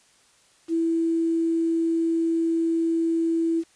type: tone with quantisation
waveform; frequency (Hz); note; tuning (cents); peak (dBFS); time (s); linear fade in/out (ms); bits
sine; 330; E4; +2; -20; 0.68-3.64; 50; 8
effects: white hiss -59 dBFS RMS until 3.75 s + resampled to 22050 Hz